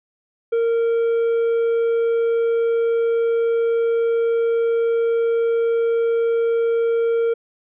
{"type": "tone", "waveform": "triangle", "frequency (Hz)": 461.8, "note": "A#4", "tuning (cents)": -16, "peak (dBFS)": -14, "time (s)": [0.52, 7.34], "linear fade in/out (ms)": 10, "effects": ["resampled to 8000 Hz"]}